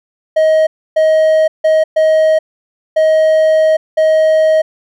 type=tone bursts at uneven times; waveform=triangle; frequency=630 Hz; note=D#5; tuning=21 cents sharp; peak=-5 dBFS; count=6; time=0.36-0.67 / 0.96-1.48 / 1.64-1.84 / 1.96-2.39 / 2.96-3.77 / 3.97-4.62 s; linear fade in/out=10 ms; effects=none